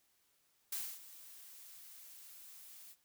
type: noise with ADSR envelope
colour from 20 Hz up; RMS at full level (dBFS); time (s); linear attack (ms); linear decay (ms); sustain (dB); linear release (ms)
blue; -39; 0.72-2.96; 6; 260; -16; 51
effects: white hiss -75 dBFS RMS until 3.04 s